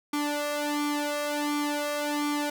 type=tone with flanger; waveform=sawtooth; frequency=293.7 Hz; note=D4; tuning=in tune; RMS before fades=-29 dBFS; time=0.13-2.5 s; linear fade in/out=5 ms; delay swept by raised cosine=0.89 to 1.57 ms; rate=1.4 Hz; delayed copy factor=+0.9; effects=none